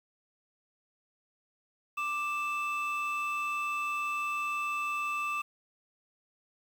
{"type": "tone pair together", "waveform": "triangle", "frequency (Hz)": [1179, 2638], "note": ["D6", "E7"], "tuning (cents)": [6, 1], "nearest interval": "octave + major second", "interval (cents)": 1395, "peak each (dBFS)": [-30, -32], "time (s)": [1.97, 5.42], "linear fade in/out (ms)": 10, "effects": ["tanh soft clip ceiling -22 dBFS", "9-bit"]}